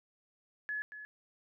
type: tone with echo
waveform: sine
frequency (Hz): 1703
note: G#6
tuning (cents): +43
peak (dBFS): -34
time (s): 0.69-0.82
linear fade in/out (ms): 0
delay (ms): 230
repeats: 1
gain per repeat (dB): -10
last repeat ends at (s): 1.05
effects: none